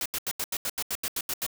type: noise bursts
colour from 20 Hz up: white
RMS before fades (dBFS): -30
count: 12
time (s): 0.01-1.465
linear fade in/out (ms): 2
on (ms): 47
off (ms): 81
effects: none